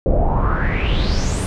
brown noise with low-pass filter sweep, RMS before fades -17 dBFS, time 0.06-1.46 s, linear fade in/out 0 ms, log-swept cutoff 500 to 9800 Hz, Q 5.8, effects none

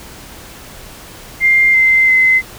sine tone with pitch steps, 2100 / 2077 / 2054 Hz, C7 / C7 / C7, +6 / -13 / -33 cents, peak -7 dBFS, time 1.4-2.42 s, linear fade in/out 50 ms, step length 340 ms, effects pink hiss -35 dBFS RMS until 2.58 s

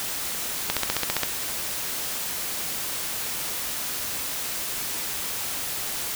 click train, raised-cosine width 0.2 ms, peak -5 dBFS, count 9, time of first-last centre 0.7-1.233 s, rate 15 Hz, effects white hiss -30 dBFS RMS until 6.15 s

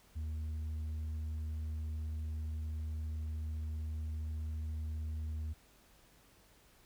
triangle tone with tanh clipping, 78 Hz, D#2, 5 cents sharp, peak -37 dBFS, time 0.15-5.54 s, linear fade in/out 20 ms, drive 8 dB, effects added 50 Hz sine -70 dBFS peak until 6.85 s + pink hiss -65 dBFS RMS until 6.85 s

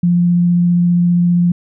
sine tone with vibrato, 174.61 Hz, F3, in tune, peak -9 dBFS, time 0.03-1.52 s, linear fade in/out 5 ms, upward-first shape sine, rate 15 Hz, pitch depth 8 cents each way, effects none

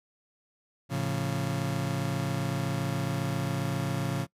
35% pulse chord, A augmented, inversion none, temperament just, 110 / 137.5 / 171.88 Hz, A2 / C#3 / E#3, 0 / -14 / -27 cents, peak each -33 / -29 / -32 dBFS, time 0.89-4.27 s, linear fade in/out 50 ms, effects noise-tail reverb RT60 0.1 s tail -23 dB re dry + resampled to 32000 Hz

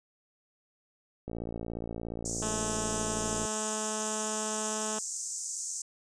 click train, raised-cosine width 2 ms, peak -24 dBFS, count 125, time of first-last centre 1.28-3.452 s, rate 57.1 Hz
pink band-pass noise, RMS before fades -37 dBFS, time 2.25-5.82 s, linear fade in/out 5 ms, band 6200 to 8200 Hz, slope 48 dB/octave
10% pulse tone, 215.7 Hz, A3, 34 cents flat, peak -25 dBFS, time 2.42-4.99 s, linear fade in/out 5 ms
effects resampled to 22050 Hz

